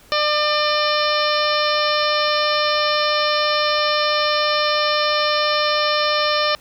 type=harmonic tone; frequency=599 Hz; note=D5; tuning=34 cents sharp; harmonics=1 / 2 / 3 / 4 / 5 / 6 / 7 / 8 / 9; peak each=-21 / -21 / -26 / -27 / -27 / -28 / -27 / -31 / -27 dBFS; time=0.12-6.55 s; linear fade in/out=0 ms; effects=pink hiss -49 dBFS RMS until 6.6 s